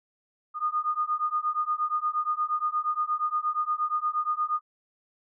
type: beating tone pair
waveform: sine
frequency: 1222 / 1230.5 Hz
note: D#6 / D#6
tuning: -32 / -20 cents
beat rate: 8.5 Hz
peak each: -28 dBFS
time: 0.54-4.61 s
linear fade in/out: 50 ms
effects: none